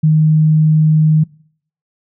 sine tone, 155.56 Hz, D#3, in tune, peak -7 dBFS, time 0.03-1.24 s, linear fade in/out 10 ms, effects noise-tail reverb RT60 0.6 s tail -24 dB re dry

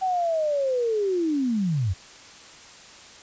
sine linear sweep, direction down, 766 to 82.41 Hz, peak -21 dBFS, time 0.01-1.94 s, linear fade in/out 20 ms, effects white hiss -46 dBFS RMS until 3.22 s + resampled to 16000 Hz

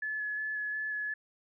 sine tone with vibrato, 1713 Hz, A6, 47 cents flat, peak -32 dBFS, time 0.02-1.14 s, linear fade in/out 5 ms, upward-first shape square, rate 2.8 Hz, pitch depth 11 cents each way, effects none

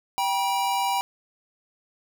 square tone pair together, 784 / 963.4 Hz, G5 / B5, 0 / -43 cents, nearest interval major third, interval 357 cents, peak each -26 dBFS, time 0.18-1.01 s, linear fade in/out 0 ms, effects none

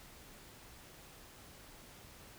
silence, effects pink hiss -56 dBFS RMS until 2.38 s

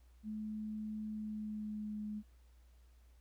sine tone with pitch glide, 214.7 to 211 Hz, A3 to G#3, -42 to +28 cents, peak -39 dBFS, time 0.23-2.23 s, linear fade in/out 50 ms, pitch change -30 cents, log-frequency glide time 1.1-2 s, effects added 60 Hz sine -60 dBFS peak until 3.2 s + pink hiss -75 dBFS RMS until 3.2 s

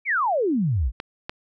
sine exponential sweep, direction down, 2398 to 50.2 Hz, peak -19 dBFS, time 0.05-0.92 s, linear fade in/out 50 ms
clicks, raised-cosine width 0.3 ms, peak -14 dBFS, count 2, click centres 1.001 / 1.295 s
effects none

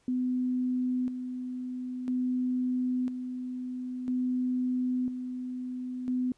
sine tone with tremolo, 252.1 Hz, B3, 36 cents sharp, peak -26 dBFS, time 0.08-6.32 s, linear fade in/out 2 ms, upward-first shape square, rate 0.5 Hz, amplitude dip 55%, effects pink hiss -68 dBFS RMS until 6.37 s + resampled to 22050 Hz

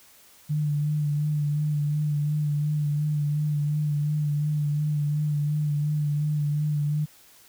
sine tone with vibrato, 148.7 Hz, D3, 22 cents sharp, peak -22 dBFS, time 0.49-7.06 s, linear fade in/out 20 ms, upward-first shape sine, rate 2.8 Hz, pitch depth 29 cents each way, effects white hiss -54 dBFS RMS until 7.48 s

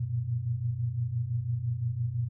sine tone cluster, 94.8 / 116.2 / 122.1 Hz, F#2 / A#2 / B2, +43 / -5 / -19 cents, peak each -37 / -35 / -29 dBFS, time 0-2.29 s, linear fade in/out 10 ms, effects none

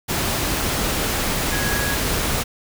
sine tone in noise, 1661.2 Hz, G#6, in tune, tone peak -26 dBFS, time 1.51-1.96 s, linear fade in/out 20 ms, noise pink, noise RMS -22 dBFS, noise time 0.08-2.44 s, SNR -7 dB, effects none

